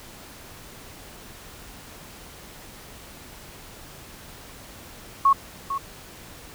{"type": "tone with echo", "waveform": "sine", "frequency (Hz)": 1100, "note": "C#6", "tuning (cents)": -14, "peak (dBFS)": -13, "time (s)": [5.25, 5.33], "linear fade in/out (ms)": 5, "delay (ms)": 450, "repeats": 1, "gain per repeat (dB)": -11, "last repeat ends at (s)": 5.78, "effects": ["pink hiss -44 dBFS RMS until 6.54 s"]}